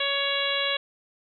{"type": "harmonic tone", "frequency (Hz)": 559, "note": "C#5", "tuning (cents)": 14, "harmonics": [1, 2, 3, 4, 5, 6, 7], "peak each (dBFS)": [-31, -34, -32, -32, -31, -29, -32], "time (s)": [0, 0.77], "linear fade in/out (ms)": 5, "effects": []}